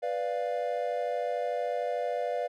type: chord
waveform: triangle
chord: B diminished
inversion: none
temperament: equal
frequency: 493.9 / 587.3 / 698.5 Hz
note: B4 / D5 / F5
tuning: 0 / 0 / 0 cents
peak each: -31 dBFS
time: 0.02-2.48 s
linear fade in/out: 20 ms
effects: none